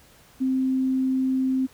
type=tone; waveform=sine; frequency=261.6 Hz; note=C4; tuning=in tune; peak=-20 dBFS; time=0.4-1.67 s; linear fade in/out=20 ms; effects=pink hiss -54 dBFS RMS until 1.73 s